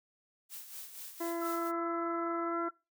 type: noise with tremolo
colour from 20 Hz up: blue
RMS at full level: -44 dBFS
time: 0.49-1.72 s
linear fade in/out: 50 ms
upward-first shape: sine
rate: 4.2 Hz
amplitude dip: 60%
type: harmonic tone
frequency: 337.7 Hz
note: E4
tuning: 42 cents sharp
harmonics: 1 / 2 / 3 / 4 / 5 / 6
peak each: -35 / -40 / -43 / -50 / -53 / -51 dBFS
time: 1.2-2.69 s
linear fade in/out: 10 ms
type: tone with pitch glide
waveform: sine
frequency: 1326 to 1353.9 Hz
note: E6 to E6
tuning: +10 to +46 cents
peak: -36 dBFS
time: 1.41-2.71 s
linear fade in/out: 20 ms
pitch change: +36 cents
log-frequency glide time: 2.45-2.59 s
effects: noise-tail reverb RT60 0.3 s tail -26 dB re dry